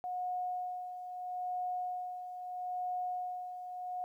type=tone with tremolo; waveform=sine; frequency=726 Hz; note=F#5; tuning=33 cents flat; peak=-33 dBFS; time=0.04-4.04 s; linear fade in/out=0 ms; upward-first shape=sine; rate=0.77 Hz; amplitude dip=60%; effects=12-bit